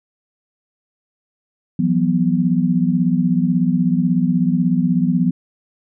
sine chord, E suspended second, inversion none, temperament equal with one note detuned, 168.67 / 185 / 246.9 Hz, E3 / F#3 / B3, +40 / 0 / 0 cents, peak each -18 dBFS, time 1.79-5.31 s, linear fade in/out 5 ms, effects none

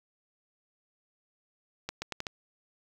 accelerating click train, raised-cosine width 0.2 ms, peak -17 dBFS, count 5, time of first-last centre 1.89-2.268 s, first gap 130 ms, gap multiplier 0.79, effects 8-bit

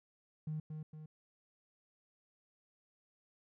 triangle tone with echo, 154.7 Hz, D#3, 10 cents flat, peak -33 dBFS, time 0.47-0.6 s, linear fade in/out 5 ms, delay 230 ms, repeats 2, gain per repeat -6 dB, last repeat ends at 1.06 s, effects tanh soft clip ceiling -34 dBFS

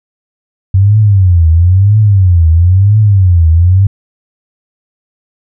sine tone with vibrato, 93.1 Hz, F#2, 11 cents sharp, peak -3 dBFS, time 0.74-3.87 s, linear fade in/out 5 ms, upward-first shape triangle, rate 1 Hz, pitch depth 280 cents each way, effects none

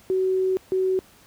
sine tone pair in turn, 375.8 / 375.8 Hz, F#4 / F#4, +27 / +27 cents, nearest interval unison, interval 0 cents, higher neither, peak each -19 dBFS, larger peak neither, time 0.1-0.57 / 0.72-0.99 s, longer first, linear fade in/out 0 ms, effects pink hiss -53 dBFS RMS until 1.26 s + high-pass 60 Hz 12 dB/octave

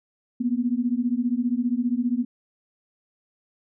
sine beating tone pair, 235.7 / 250.7 Hz, A#3 / B3, +19 / +26 cents, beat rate 15 Hz, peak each -24 dBFS, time 0.4-2.25 s, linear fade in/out 10 ms, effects none

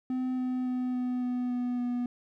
triangle tone with pitch steps, 255.6 / 253.7 / 251.8 / 249.9 / 248 / 246.2 / 244.3 Hz, C4 / B3 / B3 / B3 / B3 / B3 / B3, -40 / +47 / +34 / +21 / +7 / -5 / -19 cents, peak -26 dBFS, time 0.1-2.06 s, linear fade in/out 2 ms, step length 280 ms, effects none

